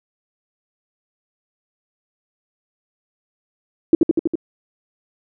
sine tone with echo, 329.6 Hz, E4, in tune, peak -6 dBFS, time 3.93-3.95 s, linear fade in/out 2 ms, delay 81 ms, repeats 5, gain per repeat -2 dB, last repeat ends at 4.355 s, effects none

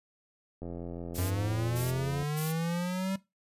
click train, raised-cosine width 2 ms, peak -27 dBFS, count 139, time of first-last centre 0.62-2.228 s, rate 85.8 Hz
blue noise bursts, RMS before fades -38 dBFS, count 3, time 1.14-2.53 s, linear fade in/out 20 ms, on 170 ms, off 440 ms
square linear sweep, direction up, 90.3 to 194.3 Hz, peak -30 dBFS, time 1.18-3.16 s, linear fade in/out 5 ms
effects noise-tail reverb RT60 0.2 s tail -18 dB re dry + resampled to 32000 Hz

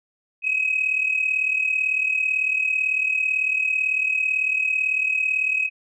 sine tone pair together, 2534 / 2572 Hz, D#7 / E7, +31 / -43 cents, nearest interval unison, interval 26 cents, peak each -20 / -24 dBFS, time 0.42-5.7 s, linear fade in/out 50 ms, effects tanh soft clip ceiling -12 dBFS

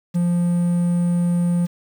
triangle tone with quantisation, 174.2 Hz, F3, 4 cents flat, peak -14 dBFS, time 0.14-1.67 s, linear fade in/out 20 ms, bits 7, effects none

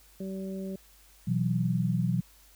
harmonic tone, 191.3 Hz, G3, 42 cents flat, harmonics 1 / 2 / 3, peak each -34 / -40 / -44 dBFS, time 0.2-0.76 s, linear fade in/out 5 ms
sine chord, B suspended fourth, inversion none, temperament just, 123.47 / 164.63 / 185.21 Hz, B2 / E3 / F#3, 0 / -2 / +2 cents, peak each -29 dBFS, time 1.27-2.21 s, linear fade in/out 10 ms
effects added 50 Hz sine -59 dBFS peak until 2.55 s + white hiss -59 dBFS RMS until 2.55 s

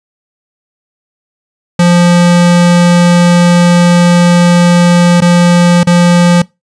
square tone with dropouts, 174.61 Hz, F3, in tune, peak -4 dBFS, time 1.79-6.42 s, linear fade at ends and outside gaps 5 ms, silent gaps 5.206-5.219 / 5.833-5.87 s, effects noise-tail reverb RT60 0.2 s tail -22 dB re dry + resampled to 22050 Hz

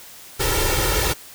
pink noise with comb filter, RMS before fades -20 dBFS, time 0.39-1.14 s, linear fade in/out 20 ms, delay 2.2 ms, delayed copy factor +0.9, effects white hiss -42 dBFS RMS until 1.34 s

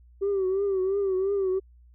sine tone with vibrato, 387.3 Hz, G4, 21 cents flat, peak -21 dBFS, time 0.21-1.6 s, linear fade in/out 20 ms, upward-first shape triangle, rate 2.9 Hz, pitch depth 87 cents each way, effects tanh soft clip ceiling -20 dBFS + added 60 Hz sine -51 dBFS peak until 1.94 s

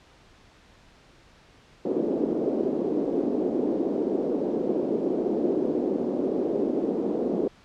white band-pass noise, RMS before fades -26 dBFS, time 1.85-7.48 s, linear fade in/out 5 ms, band 250 to 420 Hz, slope 24 dB/octave, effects pink hiss -55 dBFS RMS until 7.64 s + low-pass 5000 Hz 12 dB/octave

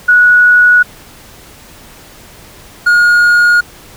sine / triangle tone pair in turn, 1464 / 1433.9 Hz, F#6 / F6, -19 / +45 cents, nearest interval unison, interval 36 cents, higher first, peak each -3 dBFS, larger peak neither, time 0.08-0.83 / 2.86-3.61 s, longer neither, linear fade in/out 10 ms, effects pink hiss -37 dBFS RMS until 3.96 s

